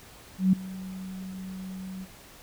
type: tone with ADSR envelope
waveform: sine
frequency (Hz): 188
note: F#3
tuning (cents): +28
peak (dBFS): -15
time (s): 0.38-2.07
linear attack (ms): 150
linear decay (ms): 5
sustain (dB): -20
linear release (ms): 44
effects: pink hiss -50 dBFS RMS until 2.42 s